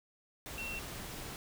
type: tone in noise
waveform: sine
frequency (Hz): 2717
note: F7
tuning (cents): -48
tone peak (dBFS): -39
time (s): 0.58-0.79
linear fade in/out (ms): 0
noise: pink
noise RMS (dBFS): -44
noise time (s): 0.46-1.36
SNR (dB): +2
effects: none